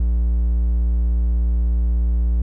triangle tone, 58.27 Hz, A#1, in tune, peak -13 dBFS, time 0-2.42 s, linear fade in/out 5 ms, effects none

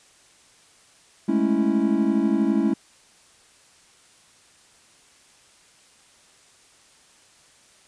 triangle chord, A major seventh, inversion third, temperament equal, 207.7 / 220 / 277.2 / 329.6 Hz, G#3 / A3 / C#4 / E4, 0 / 0 / 0 / 0 cents, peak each -22 dBFS, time 1.28-2.74 s, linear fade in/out 10 ms, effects white hiss -55 dBFS RMS until 7.87 s + resampled to 22050 Hz

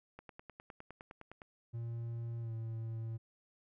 click train, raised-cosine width 0.5 ms, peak -34 dBFS, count 13, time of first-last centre 0.19-1.418 s, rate 9.77 Hz
triangle tone with pitch glide, 116.54 to 113.09 Hz, A#2 to A2, 0 to +48 cents, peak -36 dBFS, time 1.73-3.18 s, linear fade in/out 20 ms, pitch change -52 cents, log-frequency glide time 2.41-2.51 s
effects none

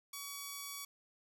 5% pulse tone, 1132 Hz, C#6, 36 cents sharp, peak -31 dBFS, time 0.13-0.85 s, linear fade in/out 5 ms, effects none

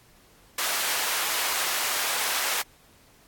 pink high-pass noise, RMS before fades -27 dBFS, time 0.58-2.62 s, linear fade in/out 5 ms, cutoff 920 Hz, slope 12 dB/octave, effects pink hiss -57 dBFS RMS until 3.27 s + AAC 64 kbps

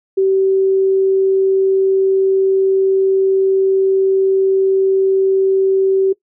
sine tone, 384.6 Hz, G4, 33 cents flat, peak -10 dBFS, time 0.17-6.13 s, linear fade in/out 10 ms, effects noise-tail reverb RT60 0.1 s tail -20 dB re dry

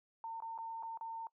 sine tone with dropouts, 907 Hz, A#5, 48 cents flat, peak -40 dBFS, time 0.24-1.27 s, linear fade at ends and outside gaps 1 ms, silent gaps 0.403-0.422 / 0.578-0.586 / 0.826-0.832 / 0.974-1.01 s, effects noise-tail reverb RT60 0.1 s tail -21 dB re dry

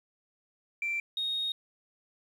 sine tone pair in turn, 2349 / 3729 Hz, D7 / A#7, 0 / 0 cents, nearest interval minor sixth, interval 800 cents, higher second, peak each -28 dBFS, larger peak neither, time 0.82-1 / 1.17-1.52 s, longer second, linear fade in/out 2 ms, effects tanh soft clip ceiling -25 dBFS + 10-bit

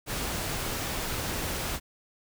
pink noise, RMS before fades -32 dBFS, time 0.06-1.8 s, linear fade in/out 50 ms, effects none

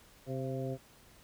harmonic tone with a mistuned harmonic, 131.4 Hz, C3, 8 cents sharp, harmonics 1 / 2 / 3 / 4 / 5, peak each -37 / -41 / -41 / -41 / -45 dBFS, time 0.26-0.78 s, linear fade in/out 50 ms, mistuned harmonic 5, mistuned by +48 cents, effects pink hiss -60 dBFS RMS until 1.23 s

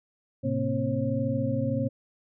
sine tone cluster, 109.4 / 131 / 233.2 / 266.6 / 539 Hz, A2 / C3 / A#3 / C4 / C#5, -9 / +2 / +1 / +33 / -49 cents, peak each -31 dBFS, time 0.43-1.89 s, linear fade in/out 20 ms, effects none

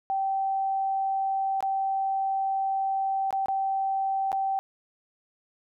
sine tone with dropouts, 776 Hz, G5, 18 cents flat, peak -24 dBFS, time 0.1-4.59 s, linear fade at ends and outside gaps 0 ms, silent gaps 1.606-1.626 / 3.307-3.327 / 3.459-3.484 / 4.318-4.328 s, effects none

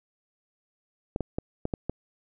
clicks, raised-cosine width 2 ms, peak -15 dBFS, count 6, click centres 1.161 / 1.207 / 1.385 / 1.654 / 1.738 / 1.896 s, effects none

